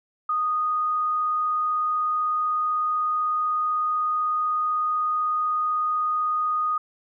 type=tone; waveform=sine; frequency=1238 Hz; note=D#6; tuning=9 cents flat; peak=-21 dBFS; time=0.29-6.78 s; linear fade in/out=5 ms; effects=none